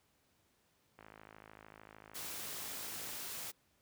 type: click train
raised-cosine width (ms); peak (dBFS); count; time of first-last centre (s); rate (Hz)
0.5; -38; 113; 0.99-3.091; 53.3
type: noise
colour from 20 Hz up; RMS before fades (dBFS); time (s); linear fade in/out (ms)
white; -44; 2.14-3.52; 20
effects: pink hiss -74 dBFS RMS until 3.81 s + high-pass 60 Hz 12 dB/octave